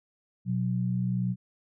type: tone pair together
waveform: sine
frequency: 122.8 / 183.67 Hz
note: B2 / F#3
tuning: -9 / -12 cents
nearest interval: perfect fifth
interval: 697 cents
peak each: -28 dBFS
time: 0.45-1.36 s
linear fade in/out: 50 ms
effects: none